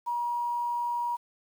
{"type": "tone", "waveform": "sine", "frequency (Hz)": 956, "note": "A#5", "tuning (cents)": 43, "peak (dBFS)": -27, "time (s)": [0.06, 1.17], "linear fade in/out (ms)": 20, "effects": ["9-bit"]}